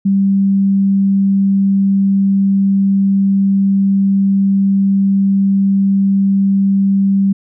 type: tone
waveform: sine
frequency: 196 Hz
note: G3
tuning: in tune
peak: -9 dBFS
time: 0.05-7.33 s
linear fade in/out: 10 ms
effects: none